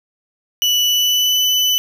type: tone with pitch glide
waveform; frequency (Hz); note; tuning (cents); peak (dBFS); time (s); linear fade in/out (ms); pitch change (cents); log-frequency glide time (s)
35% pulse; 2960 to 2996; F#7 to F#7; 0 to +21; -11; 0.62-1.78; 0; +21; 0.83-1.41
effects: none